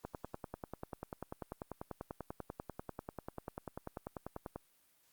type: click train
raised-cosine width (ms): 1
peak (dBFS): -27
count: 47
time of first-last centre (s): 0.05-4.56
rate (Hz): 10.2
effects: white hiss -71 dBFS RMS until 5.12 s + Opus 48 kbps